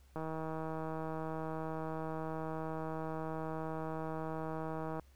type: click train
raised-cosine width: 1 ms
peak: -27 dBFS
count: 770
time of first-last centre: 0.16-4.996 s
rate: 159 Hz
effects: added 67 Hz sine -59 dBFS peak until 5.15 s + pink hiss -70 dBFS RMS until 5.15 s